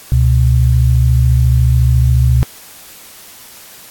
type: tone pair together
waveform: sine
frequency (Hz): 69.3 / 123.47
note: C#2 / B2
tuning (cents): 0 / 0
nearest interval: minor seventh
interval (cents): 1000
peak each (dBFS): -10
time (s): 0.12-2.43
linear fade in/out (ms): 0
effects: white hiss -37 dBFS RMS until 3.9 s + AAC 64 kbps